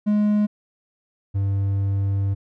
triangle tone pair in turn, 209 / 98.63 Hz, G#3 / G2, +11 / +11 cents, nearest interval octave + minor second, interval 1300 cents, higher first, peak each -14 / -17 dBFS, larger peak first, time 0.06-0.47 / 1.34-2.35 s, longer second, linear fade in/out 20 ms, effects none

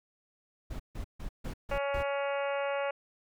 brown noise bursts, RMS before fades -37 dBFS, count 6, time 0.7-2.032 s, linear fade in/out 10 ms, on 97 ms, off 150 ms
harmonic tone, 280 Hz, C#4, 18 cents sharp, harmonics 2 / 3 / 4 / 5 / 6 / 7 / 8 / 9 / 10, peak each -31 / -38 / -41 / -41 / -46 / -46 / -45 / -46 / -47 dBFS, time 1.71-2.91 s, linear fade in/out 5 ms
effects none

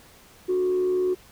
sine tone with frequency modulation, 366.8 Hz, F#4, 15 cents flat, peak -19 dBFS, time 0.48-1.15 s, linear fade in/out 20 ms, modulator 73.9 Hz, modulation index 0.25, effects tanh soft clip ceiling -17 dBFS + pink hiss -52 dBFS RMS until 1.31 s

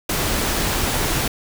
pink noise, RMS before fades -21 dBFS, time 0.09-1.28 s, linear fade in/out 5 ms, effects none

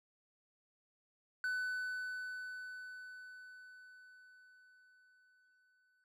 triangle tone with exponential decay, 1500 Hz, F#6, 23 cents sharp, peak -32 dBFS, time 1.44-6.04 s, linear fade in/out 1 ms, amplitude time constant 1000 ms, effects none

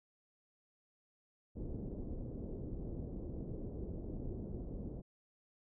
pink low-pass noise, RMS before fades -43 dBFS, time 1.55-5.02 s, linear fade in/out 20 ms, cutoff 460 Hz, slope 24 dB/octave, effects none

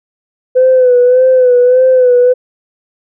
sine tone with vibrato, 504 Hz, B4, 35 cents sharp, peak -3 dBFS, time 0.55-2.34 s, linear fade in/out 20 ms, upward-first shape sine, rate 1.7 Hz, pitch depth 49 cents each way, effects tanh soft clip ceiling 0 dBFS

